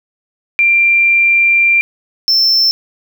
sine / triangle tone pair in turn, 2372 / 5337 Hz, D7 / E8, +17 / +21 cents, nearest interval octave + major second, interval 1404 cents, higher second, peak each -7 dBFS, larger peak neither, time 0.59-1.81 / 2.28-2.71 s, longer first, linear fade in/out 0 ms, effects 8-bit

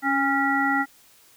harmonic tone with a mistuned harmonic, 277 Hz, C#4, 1 cent flat, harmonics 1 / 3 / 5 / 7, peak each -25 / -25 / -25 / -25 dBFS, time 0.02-0.86 s, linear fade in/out 50 ms, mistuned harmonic 3, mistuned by -34 cents, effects white hiss -55 dBFS RMS until 1.36 s

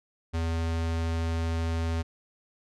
square tone, 82.41 Hz, E2, in tune, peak -27 dBFS, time 0.33-2.03 s, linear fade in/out 20 ms, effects low-pass 7000 Hz 12 dB/octave

